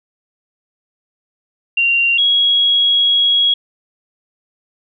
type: tone pair in turn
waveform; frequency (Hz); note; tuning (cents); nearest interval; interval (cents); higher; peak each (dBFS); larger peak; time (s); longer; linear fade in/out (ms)
sine; 2766 / 3316; F7 / G#7; -17 / -3; minor third; 314; second; -11 / -10; second; 1.77-2.18 / 2.18-3.54; second; 5
effects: none